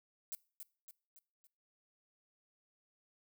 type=noise with echo; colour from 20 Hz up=violet; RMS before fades=-42 dBFS; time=0.32-0.35 s; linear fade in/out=0 ms; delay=280 ms; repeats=4; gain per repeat=-6 dB; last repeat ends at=1.47 s; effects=noise-tail reverb RT60 0.4 s tail -22 dB re dry